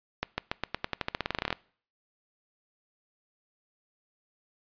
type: accelerating click train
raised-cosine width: 0.3 ms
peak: -12 dBFS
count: 20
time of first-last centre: 0.23-1.527 s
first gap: 150 ms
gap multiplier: 0.9
effects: noise-tail reverb RT60 0.5 s tail -23 dB re dry + resampled to 11025 Hz